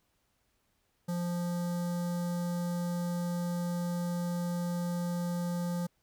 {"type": "tone with notch filter", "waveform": "square", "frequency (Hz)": 174.61, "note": "F3", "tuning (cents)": 0, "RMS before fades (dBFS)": -33, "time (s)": [1.08, 5.87], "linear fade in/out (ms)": 10, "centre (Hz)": 2500, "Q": 0.66, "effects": ["pink hiss -75 dBFS RMS until 6.02 s"]}